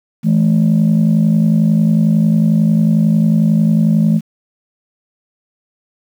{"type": "tone pair together", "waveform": "sine", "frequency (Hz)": [164.7, 215.8], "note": ["E3", "A3"], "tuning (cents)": [-1, -33], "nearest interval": "perfect fourth", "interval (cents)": 468, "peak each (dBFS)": -10, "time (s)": [0.23, 4.21], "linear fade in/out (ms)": 50, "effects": ["tanh soft clip ceiling -5 dBFS", "7-bit"]}